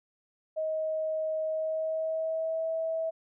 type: tone with pitch glide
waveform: sine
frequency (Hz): 630 to 648.8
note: D#5 to E5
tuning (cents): +21 to -28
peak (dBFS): -28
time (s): 0.56-3.11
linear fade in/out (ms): 20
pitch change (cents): +51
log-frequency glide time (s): 1.43-2.68
effects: none